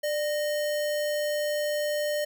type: tone with sample-and-hold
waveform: sine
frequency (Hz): 594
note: D5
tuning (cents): +20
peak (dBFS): -25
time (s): 0.03-2.25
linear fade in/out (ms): 10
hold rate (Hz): 2450
effects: none